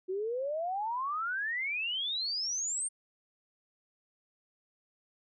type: exponential sweep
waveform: sine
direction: up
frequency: 362.2 to 8890 Hz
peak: -31 dBFS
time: 0.08-2.89 s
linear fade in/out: 20 ms
effects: none